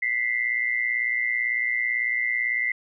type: tone pair together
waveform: sine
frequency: 1979 / 2097 Hz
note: B6 / C7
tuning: +3 / +3 cents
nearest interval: minor second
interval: 100 cents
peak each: -25 dBFS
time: 0.02-2.72 s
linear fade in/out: 5 ms
effects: none